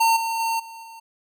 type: tone with level steps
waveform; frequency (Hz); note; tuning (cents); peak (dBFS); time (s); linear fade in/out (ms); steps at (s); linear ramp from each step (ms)
square; 909; A#5; -44; -16 / -24 / -22 / -38 / -40; 0-1; 10; 0.16 / 0.39 / 0.59 / 0.83; 10
effects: none